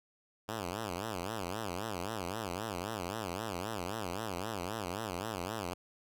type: tone with vibrato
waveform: 5% pulse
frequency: 99.1 Hz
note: G2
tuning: 19 cents sharp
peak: -25 dBFS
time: 0.48-5.74 s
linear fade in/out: 10 ms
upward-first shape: sine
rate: 3.8 Hz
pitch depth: 240 cents each way
effects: none